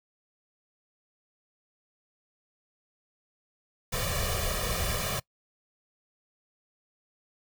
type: noise with comb filter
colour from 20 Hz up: pink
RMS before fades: -30 dBFS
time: 3.92-5.2 s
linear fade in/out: 10 ms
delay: 1.7 ms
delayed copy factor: +1
effects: noise-tail reverb RT60 0.1 s tail -23 dB re dry